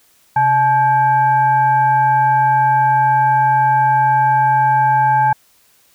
sine tone with frequency modulation, 861 Hz, A5, 38 cents flat, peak -10 dBFS, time 0.36-5.33 s, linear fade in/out 5 ms, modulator 728 Hz, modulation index 0.53, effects white hiss -54 dBFS RMS until 5.94 s

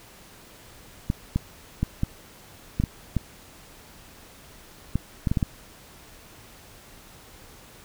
clicks, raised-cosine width 5 ms, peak -10 dBFS, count 12, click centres 1.101 / 1.36 / 1.83 / 2.034 / 2.8 / 2.838 / 3.167 / 4.956 / 5.272 / 5.315 / 5.372 / 5.428 s, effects pink hiss -49 dBFS RMS until 7.84 s

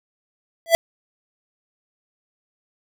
square tone with exponential growth, 666 Hz, E5, 18 cents sharp, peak -7 dBFS, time 0.66-0.75 s, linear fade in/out 0 ms, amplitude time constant 19 ms, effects none

